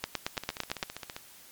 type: two click trains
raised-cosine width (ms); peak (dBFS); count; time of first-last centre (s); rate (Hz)
0.2; -12 / -20; 8 / 13; 0.04-0.828 / 0.37-1.165; 8.88 / 15.1
effects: white hiss -53 dBFS RMS until 1.51 s + MP3 96 kbps